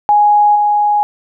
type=tone with level steps; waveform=sine; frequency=831 Hz; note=G#5; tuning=1 cent sharp; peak=-6 / -9 dBFS; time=0.09-1.03 s; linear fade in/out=0 ms; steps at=0.55 s; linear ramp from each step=10 ms; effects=none